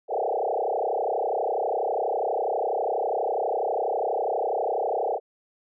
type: tone with frequency modulation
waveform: sine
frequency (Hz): 617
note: D#5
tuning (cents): -15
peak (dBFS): -23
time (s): 0.08-5.2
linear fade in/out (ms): 50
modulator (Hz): 32.2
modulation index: 6.1
effects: none